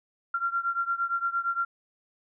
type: beating tone pair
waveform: sine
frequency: 1374 / 1382.7 Hz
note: F6 / F6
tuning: -29 / -18 cents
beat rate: 8.7 Hz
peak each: -28 / -30 dBFS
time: 0.34-1.65 s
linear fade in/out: 5 ms
effects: none